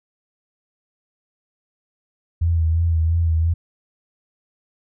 sine tone with vibrato, 82.41 Hz, E2, in tune, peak -15 dBFS, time 2.41-3.54 s, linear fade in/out 10 ms, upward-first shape sine, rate 2.9 Hz, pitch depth 43 cents each way, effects none

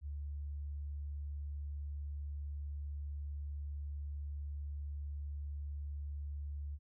sine tone, 72.3 Hz, D2, 27 cents flat, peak -39 dBFS, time 0.01-6.79 s, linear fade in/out 50 ms, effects none

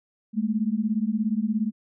sine beating tone pair, 207.7 / 224.7 Hz, G#3 / A3, 0 / +37 cents, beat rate 17 Hz, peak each -25 dBFS, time 0.33-1.72 s, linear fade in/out 50 ms, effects none

